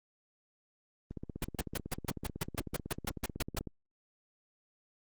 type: click train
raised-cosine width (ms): 3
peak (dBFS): -27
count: 42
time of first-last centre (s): 1.11-3.673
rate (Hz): 16
type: noise bursts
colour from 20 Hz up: pink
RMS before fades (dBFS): -33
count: 14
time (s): 1.42-3.59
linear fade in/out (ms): 5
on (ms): 25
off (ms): 140
effects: Opus 24 kbps